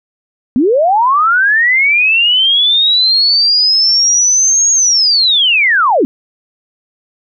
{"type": "linear two-way sweep", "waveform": "sine", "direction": "up then down", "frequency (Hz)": [225.7, 6645, 225.7], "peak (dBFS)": -7, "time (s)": [0.56, 6.05], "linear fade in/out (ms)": 0, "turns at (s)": 4.71, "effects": []}